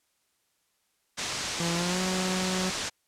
white low-pass noise, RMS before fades -33 dBFS, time 1.17-2.9 s, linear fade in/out 20 ms, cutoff 7200 Hz, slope 24 dB/octave
sawtooth tone with pitch glide, 170 to 185.39 Hz, F3 to F#3, -46 to +4 cents, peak -24 dBFS, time 1.6-2.7 s, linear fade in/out 2 ms, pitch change +150 cents, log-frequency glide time 1.74-2.01 s
effects white hiss -73 dBFS RMS until 3.07 s + low-pass 12000 Hz 12 dB/octave

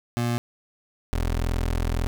25% pulse tone pair in turn, 119.4 / 41.84 Hz, A#2 / E1, +42 / +27 cents, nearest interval octave + tritone, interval 1815 cents, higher first, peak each -19 dBFS, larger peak neither, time 0.17-0.38 / 1.13-2.07 s, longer second, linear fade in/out 0 ms, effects none

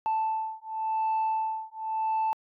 sine beating tone pair, 880 / 880.91 Hz, A5 / A5, 0 / +2 cents, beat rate 0.91 Hz, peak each -28 dBFS, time 0.06-2.33 s, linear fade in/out 0 ms, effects tanh soft clip ceiling -22 dBFS

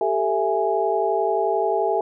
sine tone cluster, 392.6 / 444 / 665 / 831 Hz, G4 / A4 / E5 / G#5, +3 / +16 / +15 / +1 cents, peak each -24 dBFS, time 0.01-2.01 s, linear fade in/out 2 ms, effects none

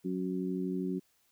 harmonic tone, 92.4 Hz, F#2, 2 cents flat, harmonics 2 / 3 / 4, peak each -34 / -36 / -37 dBFS, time 0.04-1 s, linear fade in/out 20 ms, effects white hiss -71 dBFS RMS until 1.31 s

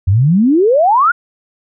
sine exponential sweep, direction up, 87.31 to 1480 Hz, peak -7 dBFS, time 0.07-1.12 s, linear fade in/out 10 ms, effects none

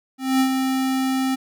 square tone with ADSR envelope, 263.2 Hz, C4, 10 cents sharp, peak -15 dBFS, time 0.18-1.36 s, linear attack 220 ms, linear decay 82 ms, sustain -5 dB, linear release 18 ms, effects none

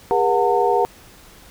sine tone cluster, 405.4 / 478.1 / 731 / 900 Hz, G#4 / A#4 / F#5 / A5, -42 / +44 / -21 / +39 cents, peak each -20 dBFS, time 0.11-0.85 s, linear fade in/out 0 ms, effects pink hiss -46 dBFS RMS until 1.5 s

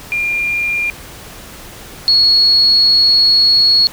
sine tone pair in turn, 2400 / 4341 Hz, D7 / C#8, +37 / -37 cents, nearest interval minor seventh, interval 1026 cents, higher second, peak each -14 / -7 dBFS, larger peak second, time 0.12-0.9 / 2.08-3.87 s, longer second, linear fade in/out 0 ms, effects pink hiss -34 dBFS RMS until 3.92 s

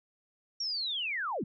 sine linear sweep, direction down, 5650 to 138.59 Hz, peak -31 dBFS, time 0.6-1.44 s, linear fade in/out 5 ms, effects none

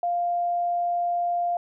sine tone, 698.5 Hz, F5, in tune, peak -22 dBFS, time 0.03-1.57 s, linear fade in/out 2 ms, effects none

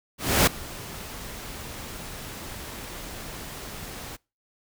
pink noise with ADSR envelope, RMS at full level -17 dBFS, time 0.18-4.17 s, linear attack 290 ms, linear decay 6 ms, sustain -21 dB, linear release 20 ms, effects noise-tail reverb RT60 0.3 s tail -26 dB re dry

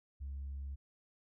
sine tone, 69 Hz, C#2, 7 cents flat, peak -38 dBFS, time 0.2-0.76 s, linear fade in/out 20 ms, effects tanh soft clip ceiling -37 dBFS

